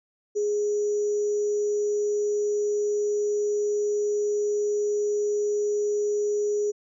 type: tone with sample-and-hold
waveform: sine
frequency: 415.3 Hz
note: G#4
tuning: in tune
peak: -22 dBFS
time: 0.35-6.72 s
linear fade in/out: 20 ms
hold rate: 6300 Hz
effects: resampled to 24000 Hz